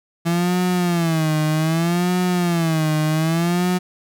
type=tone with vibrato; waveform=35% pulse; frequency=167.1 Hz; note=E3; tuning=24 cents sharp; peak=-15 dBFS; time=0.25-3.79 s; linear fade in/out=20 ms; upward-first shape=sine; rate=0.64 Hz; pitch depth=140 cents each way; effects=none